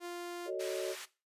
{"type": "tone", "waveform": "sawtooth", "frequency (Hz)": 349.2, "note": "F4", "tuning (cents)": 0, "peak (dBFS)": -36, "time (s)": [0, 0.51], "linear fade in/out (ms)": 50}
{"type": "chord", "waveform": "sine", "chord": "D# half-diminished seventh", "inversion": "first", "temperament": "just", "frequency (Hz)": [373.4, 448, 560, 622.3], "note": ["F#4", "A4", "C#5", "D#5"], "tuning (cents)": [16, 31, 18, 0], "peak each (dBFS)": [-37, -41, -40, -41], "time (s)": [0.45, 0.96], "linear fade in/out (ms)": 50}
{"type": "band-pass noise", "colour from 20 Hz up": "pink", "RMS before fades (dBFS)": -46, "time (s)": [0.59, 1.06], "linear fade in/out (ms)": 20, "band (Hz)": [1400, 11000], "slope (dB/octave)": 12}
{"effects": ["noise-tail reverb RT60 0.3 s tail -18 dB re dry", "resampled to 32000 Hz"]}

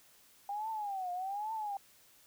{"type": "tone with vibrato", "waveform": "sine", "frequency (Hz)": 796, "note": "G5", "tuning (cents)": 26, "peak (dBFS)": -35, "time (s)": [0.49, 1.77], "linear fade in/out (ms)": 2, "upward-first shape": "triangle", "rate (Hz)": 1.2, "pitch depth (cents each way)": 210, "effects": ["white hiss -63 dBFS RMS until 2.26 s"]}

